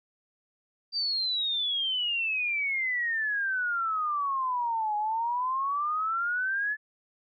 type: exponential two-way sweep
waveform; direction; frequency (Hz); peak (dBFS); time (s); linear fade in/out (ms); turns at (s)
sine; down then up; 4716 to 830.6 to 1736; -26; 0.92-6.77; 50; 4.96
effects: none